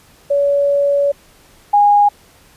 sine tone pair in turn, 567 / 821 Hz, C#5 / G#5, +39 / -20 cents, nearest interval tritone, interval 641 cents, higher second, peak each -11 / -7 dBFS, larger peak second, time 0.3-1.12 / 1.73-2.09 s, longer first, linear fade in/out 10 ms, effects pink hiss -48 dBFS RMS until 2.56 s + resampled to 32000 Hz

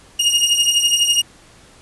sawtooth beating tone pair, 2849 / 2861 Hz, F7 / F7, +34 / +41 cents, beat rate 12 Hz, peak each -13 dBFS, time 0.19-1.22 s, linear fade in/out 10 ms, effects pink hiss -47 dBFS RMS until 1.81 s + resampled to 24000 Hz

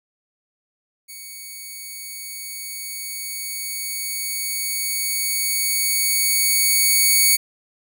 5% pulse tone with level ramp, 2235 Hz, C#7, 14 cents sharp, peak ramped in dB -26 to -3 dBFS, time 1.08-7.37 s, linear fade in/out 20 ms, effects none

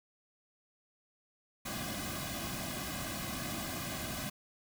pink noise with comb filter, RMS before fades -39 dBFS, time 1.65-4.3 s, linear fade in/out 10 ms, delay 2.2 ms, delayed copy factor -1, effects none

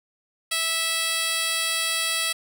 10% pulse tone with band-pass filter, 655 Hz, E5, 11 cents flat, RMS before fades -25 dBFS, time 0.51-2.33 s, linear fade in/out 10 ms, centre 8200 Hz, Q 0.57, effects none

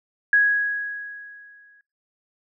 sine tone with exponential decay, 1661.2 Hz, G#6, in tune, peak -12 dBFS, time 0.33-1.81 s, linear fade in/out 2 ms, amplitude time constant 320 ms, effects noise-tail reverb RT60 0.4 s tail -26 dB re dry

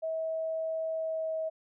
sine tone with pitch glide, 644 to 639.2 Hz, E5 to D#5, -41 to +47 cents, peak -30 dBFS, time 0.02-1.5 s, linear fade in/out 20 ms, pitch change -12 cents, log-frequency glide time 0.92-1.36 s, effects none

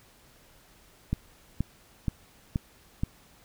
click train, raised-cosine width 5 ms, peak -14 dBFS, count 5, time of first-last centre 1.13-3.035 s, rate 2.1 Hz, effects pink hiss -58 dBFS RMS until 3.44 s

